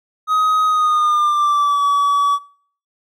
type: tone with pitch glide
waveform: triangle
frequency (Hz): 1259 to 1141.2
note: D#6 to C#6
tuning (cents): +20 to +50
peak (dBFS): -11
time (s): 0.27-2.39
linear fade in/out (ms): 50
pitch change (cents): -170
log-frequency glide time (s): 0.65-1.83
effects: noise-tail reverb RT60 0.5 s tail -20 dB re dry